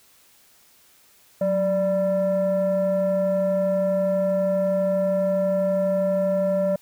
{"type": "tone pair together", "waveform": "sine", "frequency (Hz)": [184.99, 587.3], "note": ["F#3", "D5"], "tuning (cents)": [0, 0], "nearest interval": "octave + minor sixth", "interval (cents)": 2000, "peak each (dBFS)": [-23, -18], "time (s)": [1.41, 6.76], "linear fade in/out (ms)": 5, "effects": ["tanh soft clip ceiling -16 dBFS", "white hiss -56 dBFS RMS until 6.81 s"]}